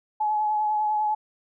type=tone with vibrato; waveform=sine; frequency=850 Hz; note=G#5; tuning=40 cents sharp; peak=-21 dBFS; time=0.2-1.15 s; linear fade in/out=10 ms; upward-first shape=triangle; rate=10 Hz; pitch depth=24 cents each way; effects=none